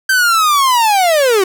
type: linear sweep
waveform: 45% pulse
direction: down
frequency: 1568 to 362.7 Hz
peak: -9 dBFS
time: 0.09-1.44 s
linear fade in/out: 5 ms
effects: none